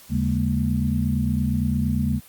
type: tone cluster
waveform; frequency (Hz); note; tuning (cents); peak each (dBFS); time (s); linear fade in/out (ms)
sine; 79 / 139.8 / 203.9 / 232.6; D#2 / C#3 / G#3 / A#3; +27 / +15 / -32 / -4; -25; 0.09-2.21; 50
effects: white hiss -48 dBFS RMS until 2.28 s + Opus 48 kbps